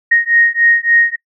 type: beating tone pair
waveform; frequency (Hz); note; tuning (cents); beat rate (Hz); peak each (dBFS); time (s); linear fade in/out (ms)
sine; 1864.7 / 1868.2; A#6 / A#6; 0 / +3; 3.5; -12 / -12; 0.11-1.16; 10
effects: noise-tail reverb RT60 0.1 s tail -24 dB re dry